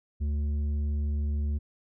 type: tone with tanh clipping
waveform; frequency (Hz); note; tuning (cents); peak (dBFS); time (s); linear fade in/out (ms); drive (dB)
sine; 73.42; D2; 0; -27; 0.2-1.59; 20; 7
effects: none